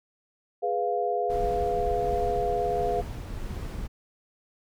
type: chord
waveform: sine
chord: F diminished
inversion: first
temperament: equal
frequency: 415.3 / 493.9 / 698.5 Hz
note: Ab4 / Cb5 / F5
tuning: 0 / 0 / 0 cents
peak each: -29 / -30 / -27 dBFS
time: 0.62-3.02 s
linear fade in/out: 20 ms
type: noise with tremolo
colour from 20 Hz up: brown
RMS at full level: -33 dBFS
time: 1.29-3.88 s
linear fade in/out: 20 ms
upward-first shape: triangle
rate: 1.4 Hz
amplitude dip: 25%
effects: none